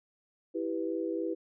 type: chord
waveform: sine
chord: E minor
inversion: none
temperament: equal with one note detuned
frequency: 328.7 / 392 / 493.9 Hz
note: E4 / G4 / B4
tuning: -5 / 0 / 0 cents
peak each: -33 / -36 / -36 dBFS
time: 0.54-1.35 s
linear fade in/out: 20 ms
effects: none